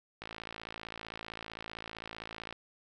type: click train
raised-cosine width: 0.3 ms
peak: -25 dBFS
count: 129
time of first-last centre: 0.22-2.526 s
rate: 55.5 Hz
effects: none